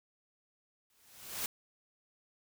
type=noise with exponential growth; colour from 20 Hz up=white; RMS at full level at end=-34 dBFS; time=0.9-1.46 s; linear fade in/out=1 ms; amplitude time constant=120 ms; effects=none